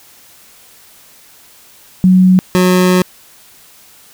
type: tone pair in turn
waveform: sine / 25% pulse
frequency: 185 / 182.45 Hz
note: F#3 / F#3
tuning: 0 / -24 cents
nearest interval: unison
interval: 24 cents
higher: first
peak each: -4 dBFS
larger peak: neither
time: 2.04-2.39 / 2.55-3.02 s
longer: second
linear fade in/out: 0 ms
effects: white hiss -43 dBFS RMS until 4.13 s